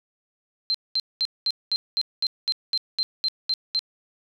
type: tone bursts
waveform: sine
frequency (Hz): 4129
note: C8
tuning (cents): -24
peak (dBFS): -20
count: 13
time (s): 0.7-3.792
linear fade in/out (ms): 0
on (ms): 44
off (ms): 210
effects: none